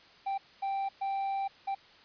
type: tone bursts at uneven times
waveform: triangle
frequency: 784 Hz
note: G5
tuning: in tune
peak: -28 dBFS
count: 4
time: 0.26-0.38 / 0.62-0.89 / 1.01-1.48 / 1.67-1.75 s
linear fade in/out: 10 ms
effects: white hiss -57 dBFS RMS until 2.04 s + resampled to 11025 Hz